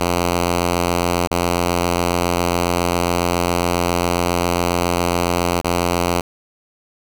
5% pulse tone with dropouts, 87.31 Hz, F2, in tune, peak -5 dBFS, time 0-6.21 s, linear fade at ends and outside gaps 5 ms, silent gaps 1.273-1.31 / 5.613-5.644 s, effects none

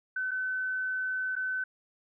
sine tone with dropouts, 1517 Hz, F#6, 43 cents sharp, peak -29 dBFS, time 0.16-1.64 s, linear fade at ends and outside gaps 5 ms, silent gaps 0.31-0.314 / 1.355-1.363 s, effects none

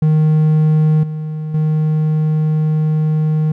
triangle tone with level steps, 155 Hz, D#3, 6 cents flat, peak -7 / -18 / -10 dBFS, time 0.02-3.52 s, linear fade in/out 5 ms, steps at 1.03 / 1.54 s, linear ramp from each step 5 ms, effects none

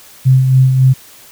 sine tone with tremolo, 130.81 Hz, C3, in tune, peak -4 dBFS, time 0.25-0.94 s, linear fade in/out 20 ms, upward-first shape sine, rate 3.6 Hz, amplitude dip 45%, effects white hiss -40 dBFS RMS until 1.31 s

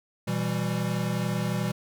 square chord, E minor, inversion second, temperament equal with one note detuned, 121.63 / 164.81 / 196 Hz, B2 / E3 / G3, -26 / 0 / 0 cents, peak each -31 dBFS, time 0.27-1.72 s, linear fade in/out 10 ms, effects none

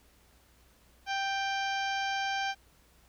harmonic tone with a mistuned harmonic, 784 Hz, G5, in tune, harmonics 1 / 2 / 3 / 4 / 5 / 6 / 7 / 8, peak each -32 / -35 / -39 / -40 / -48 / -46 / -46 / -49 dBFS, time 1.06-2.55 s, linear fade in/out 50 ms, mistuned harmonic 3, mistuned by +19 cents, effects added 60 Hz sine -64 dBFS peak until 3.08 s + pink hiss -64 dBFS RMS until 3.08 s

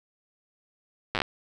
slowing click train, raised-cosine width 0.3 ms, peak -10 dBFS, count 7, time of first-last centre 1.15-1.218 s, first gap 8 ms, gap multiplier 1.14, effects none

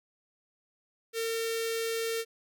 sawtooth tone with notch filter, 454.8 Hz, A#4, 43 cents flat, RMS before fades -32 dBFS, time 1.13-2.25 s, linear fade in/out 50 ms, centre 920 Hz, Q 0.73, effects none

